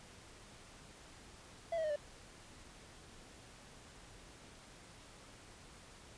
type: tone with pitch steps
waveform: triangle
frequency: 671 / 641.8 / 613.9 / 587.2 Hz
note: E5 / E5 / D#5 / D5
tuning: +31 / -46 / -23 / 0 cents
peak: -32 dBFS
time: 1.72-1.96 s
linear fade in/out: 5 ms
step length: 60 ms
effects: pink hiss -57 dBFS RMS until 6.17 s + resampled to 22050 Hz